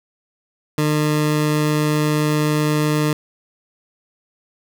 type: tone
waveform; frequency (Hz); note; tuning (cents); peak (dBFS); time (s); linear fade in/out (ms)
20% pulse; 151.3; D#3; -48; -11; 0.78-3.13; 2
effects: none